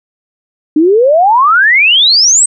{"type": "exponential sweep", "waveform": "sine", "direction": "up", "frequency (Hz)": [293.7, 8372], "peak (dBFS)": -4, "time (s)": [0.76, 2.46], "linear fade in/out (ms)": 5, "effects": []}